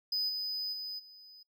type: tone with level steps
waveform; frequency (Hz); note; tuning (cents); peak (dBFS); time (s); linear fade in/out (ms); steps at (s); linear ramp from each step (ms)
triangle; 4998; D#8; +7; -28 / -32 / -36 / -50; 0.12-1.43; 5; 0.28 / 0.72 / 0.98; 20
effects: noise-tail reverb RT60 0.1 s tail -21 dB re dry